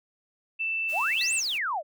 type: tone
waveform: sine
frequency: 2657 Hz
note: E7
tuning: 13 cents sharp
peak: -26 dBFS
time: 0.59-1.41 s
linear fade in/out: 20 ms
type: noise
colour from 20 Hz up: white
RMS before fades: -46 dBFS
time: 0.88-1.59 s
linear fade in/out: 20 ms
type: exponential two-way sweep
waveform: sine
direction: up then down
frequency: 554.4 to 9130 to 554.4 Hz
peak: -26 dBFS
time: 0.92-1.83 s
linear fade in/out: 50 ms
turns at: 1.34 s
type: tone with exponential decay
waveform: square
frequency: 1959 Hz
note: B6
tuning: 15 cents flat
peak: -32 dBFS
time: 1.21-1.44 s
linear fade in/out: 1 ms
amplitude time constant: 48 ms
effects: none